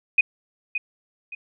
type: tone with echo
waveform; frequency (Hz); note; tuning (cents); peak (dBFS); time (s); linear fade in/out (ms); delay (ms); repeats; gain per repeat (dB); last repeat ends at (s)
sine; 2495; D#7; +4; -12; 0.18-0.21; 5; 570; 2; -10; 1.35
effects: none